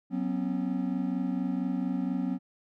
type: chord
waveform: triangle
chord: F# suspended fourth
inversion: none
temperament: equal with one note detuned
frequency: 185 / 246.9 / 271.2 Hz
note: F#3 / B3 / C#4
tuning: 0 / 0 / -38 cents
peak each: -30 dBFS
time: 0.1-2.39 s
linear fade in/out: 50 ms
effects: none